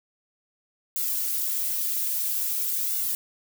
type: noise with flanger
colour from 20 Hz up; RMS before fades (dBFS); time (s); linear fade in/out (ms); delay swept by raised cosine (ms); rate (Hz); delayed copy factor
violet; -27; 0.96-3.15; 0; 1.4 to 6.2; 0.5; +0.95
effects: none